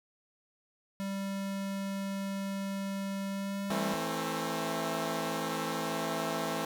square tone with pitch glide, 196 to 199.08 Hz, G3 to G3, 0 to +27 cents, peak -34 dBFS, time 1-3.94 s, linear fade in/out 0 ms, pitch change +27 cents, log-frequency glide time 3.28-3.8 s
10% pulse chord, A minor, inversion second, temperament equal with one note detuned, 164.81 / 220 / 266.4 Hz, E3 / A3 / C4, 0 / 0 / +31 cents, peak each -28 dBFS, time 3.7-6.65 s, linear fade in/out 2 ms
effects none

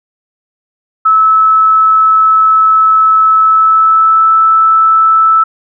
sine tone with pitch glide, 1302 to 1314.8 Hz, E6 to E6, -22 to -5 cents, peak -4 dBFS, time 1.05-5.44 s, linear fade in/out 10 ms, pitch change +17 cents, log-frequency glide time 3.37-4.3 s, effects none

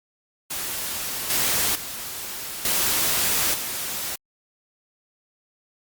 white noise with level steps, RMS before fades -29 / -22 / -33 / -22 / -29 dBFS, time 0.5-4.16 s, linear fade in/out 10 ms, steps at 1.3 / 1.75 / 2.65 / 3.54 s, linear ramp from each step 2 ms, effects Opus 48 kbps

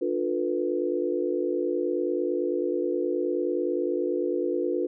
sine chord, B half-diminished seventh, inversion first, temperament just, 296.3 / 355.6 / 444.5 / 493.9 Hz, D4 / F4 / A4 / B4, +15 / +31 / +18 / 0 cents, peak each -31 / -27 / -32 / -30 dBFS, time 0.01-4.87 s, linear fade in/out 10 ms, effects none

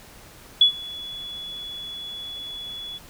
sine tone with ADSR envelope, 3401 Hz, G#7, 40 cents sharp, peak -9 dBFS, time 0.61-2.99 s, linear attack 4 ms, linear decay 100 ms, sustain -23 dB, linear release 25 ms, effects pink hiss -47 dBFS RMS until 3.09 s

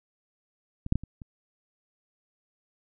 clicks, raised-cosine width 5 ms, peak -22 / -9 / -13 / -27 / -29 dBFS, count 5, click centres 0.864 / 0.924 / 0.956 / 1.036 / 1.218 s, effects none

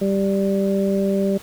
harmonic tone, 196 Hz, G3, in tune, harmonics 1 / 2 / 3, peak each -19 / -22 / -24 dBFS, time 0.01-1.38 s, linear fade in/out 10 ms, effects pink hiss -42 dBFS RMS until 1.42 s

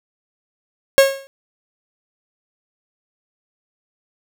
45% pulse tone with exponential decay, 545 Hz, C#5, 29 cents flat, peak -4 dBFS, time 0.98-1.27 s, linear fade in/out 0 ms, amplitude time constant 62 ms, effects none

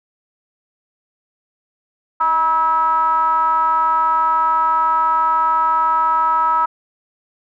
triangle ring-modulated tone, 167 Hz, E3, 23 cents sharp, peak -8 dBFS, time 2.2-6.66 s, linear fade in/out 10 ms, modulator 1130 Hz, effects none

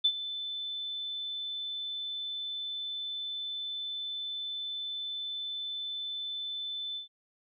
sine tone with ADSR envelope, 3520 Hz, A7, in tune, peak -20 dBFS, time 0.04-7.08 s, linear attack 12 ms, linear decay 64 ms, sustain -14 dB, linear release 120 ms, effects none

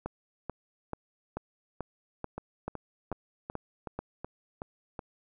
two click trains, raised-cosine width 1 ms, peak -20 / -23 dBFS, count 10 / 8, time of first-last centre 0.06-3.99 / 2.38-4.992 s, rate 2.29 / 2.68 Hz, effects none

